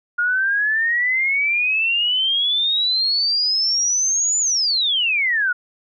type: exponential two-way sweep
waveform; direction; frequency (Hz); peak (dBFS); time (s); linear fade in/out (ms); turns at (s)
sine; up then down; 1419 to 7070 to 1419; -16; 0.18-5.53; 10; 4.39
effects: none